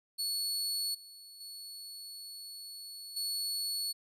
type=tone with level steps; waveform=sawtooth; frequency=4405 Hz; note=C#8; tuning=12 cents flat; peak=-29 / -47 / -41 / -30 dBFS; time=0.18-3.93 s; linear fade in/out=20 ms; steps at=0.94 / 1.4 / 3.16 s; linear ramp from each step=10 ms; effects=resampled to 32000 Hz